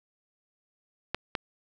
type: clicks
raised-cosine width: 0.3 ms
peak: -12 dBFS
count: 2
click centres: 1.146 / 1.352 s
effects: none